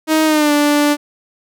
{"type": "tone with pitch glide", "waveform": "sawtooth", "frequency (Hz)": [314.1, 293.1], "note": ["D#4", "D4"], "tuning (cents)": [16, -3], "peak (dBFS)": -7, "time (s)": [0.07, 0.97], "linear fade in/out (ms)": 50, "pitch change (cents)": -119, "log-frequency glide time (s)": [0.25, 0.52], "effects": []}